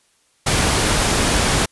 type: noise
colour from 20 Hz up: pink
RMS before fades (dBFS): -17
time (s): 0.46-1.66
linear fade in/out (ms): 10
effects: white hiss -60 dBFS RMS until 1.71 s + resampled to 24000 Hz